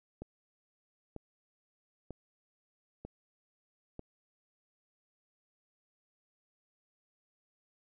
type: click train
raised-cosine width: 2 ms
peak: -29 dBFS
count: 5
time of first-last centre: 0.22-3.994 s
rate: 1.06 Hz
effects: none